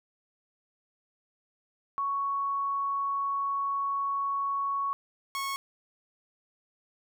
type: tone pair in turn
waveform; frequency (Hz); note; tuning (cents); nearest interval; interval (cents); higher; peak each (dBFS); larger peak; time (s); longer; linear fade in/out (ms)
sine / sawtooth; 1112 / 1099.2; C#6 / C#6; +5 / -15; unison; 20; first; -27; neither; 1.98-4.93 / 5.35-5.56; first; 0
effects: none